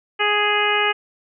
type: harmonic tone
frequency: 415.9 Hz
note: G#4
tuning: 2 cents sharp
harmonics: 1 / 2 / 3 / 4 / 5 / 6 / 7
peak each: -24 / -24 / -24 / -24 / -24 / -24 / -24 dBFS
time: 0.19-0.93 s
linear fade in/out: 20 ms
effects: none